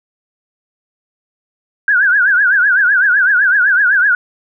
sine tone with vibrato, 1552 Hz, G6, 18 cents flat, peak -8 dBFS, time 1.88-4.15 s, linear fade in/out 2 ms, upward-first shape triangle, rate 7.9 Hz, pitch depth 180 cents each way, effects none

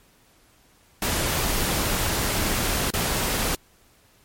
pink noise with dropouts, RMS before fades -24 dBFS, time 1.02-3.55 s, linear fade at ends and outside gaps 2 ms, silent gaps 2.905-2.937 s, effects pink hiss -58 dBFS RMS until 4.24 s + MP3 64 kbps

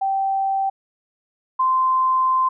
sine tone pair in turn, 778 / 1038.5 Hz, G5 / C6, -13 / -13 cents, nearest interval perfect fourth, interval 500 cents, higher second, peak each -18 / -15 dBFS, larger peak second, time 0.01-0.7 / 1.59-2.49 s, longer second, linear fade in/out 10 ms, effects none

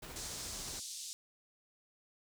pink noise with tremolo, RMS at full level -47 dBFS, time 0.02-0.8 s, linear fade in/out 10 ms, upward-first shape sine, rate 14 Hz, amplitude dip 25%
white band-pass noise, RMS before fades -45 dBFS, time 0.16-1.13 s, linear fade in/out 0 ms, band 3900 to 8400 Hz, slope 24 dB/octave
effects none

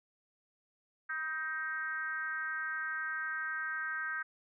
sine tone with frequency modulation, 1568 Hz, G6, in tune, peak -34 dBFS, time 1.09-4.23 s, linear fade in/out 10 ms, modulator 302 Hz, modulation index 0.89, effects none

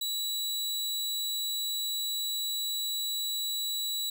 sawtooth tone, 3922 Hz, B7, 13 cents flat, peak -27 dBFS, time 0.01-4.1 s, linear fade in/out 5 ms, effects none

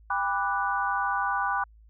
sine chord, G major seventh, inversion none, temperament equal with one note detuned, 797.2 / 987.8 / 1174.7 / 1480 Hz, G5 / B5 / D6 / F#6, +29 / 0 / 0 / 0 cents, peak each -30 dBFS, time 0.1-1.64 s, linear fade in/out 5 ms, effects added 54 Hz sine -51 dBFS peak until 1.89 s

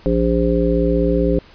harmonic tone with a mistuned harmonic, 57.8 Hz, A#1, 14 cents flat, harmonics 1 / 3 / 5 / 7 / 9, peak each -20 / -20 / -20 / -20 / -20 dBFS, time 0.06-1.39 s, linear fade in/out 0 ms, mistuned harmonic 1, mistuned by -19 cents, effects pink hiss -46 dBFS RMS until 1.54 s + resampled to 11025 Hz

